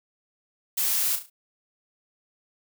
blue noise with echo, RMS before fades -25 dBFS, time 0.77-1.16 s, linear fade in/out 10 ms, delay 35 ms, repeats 4, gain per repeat -8 dB, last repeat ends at 1.3 s, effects none

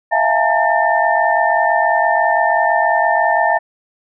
sine tone cluster, 654 / 700 / 843 / 912 / 1797 Hz, E5 / F5 / G#5 / A#5 / A6, -14 / +4 / +26 / -38 / +36 cents, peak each -18 dBFS, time 0.11-3.59 s, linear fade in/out 20 ms, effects none

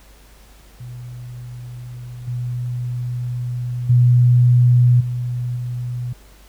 sine tone with level steps, 122.7 Hz, B2, 11 cents flat, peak -30 / -21 / -9 / -20 / -22 dBFS, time 0.8-6.13 s, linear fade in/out 5 ms, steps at 2.27 / 3.89 / 5 / 5.56 s, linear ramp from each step 10 ms, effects added 50 Hz sine -45 dBFS peak until 6.48 s + pink hiss -50 dBFS RMS until 6.48 s

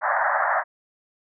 pink band-pass noise, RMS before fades -22 dBFS, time 0.01-0.64 s, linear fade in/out 50 ms, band 590 to 1900 Hz, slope 96 dB/octave, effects none

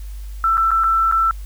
sine tone with dropouts, 1333 Hz, E6, 19 cents sharp, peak -13 dBFS, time 0.44-1.31 s, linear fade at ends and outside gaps 1 ms, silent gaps 0.571-0.578 / 0.707-0.715 / 0.837-0.841 / 1.114-1.123 s, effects added 50 Hz sine -28 dBFS peak until 1.45 s + white hiss -49 dBFS RMS until 1.45 s

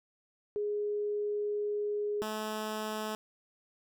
sine / 10% pulse tone pair in turn, 415.3 / 215.6 Hz, G#4 / A3, 0 / -35 cents, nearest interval major seventh, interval 1135 cents, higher first, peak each -30 / -26 dBFS, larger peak second, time 0.56-2.22 / 2.22-3.15 s, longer first, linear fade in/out 0 ms, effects none

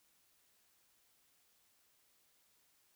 silence, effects white hiss -73 dBFS RMS until 2.95 s

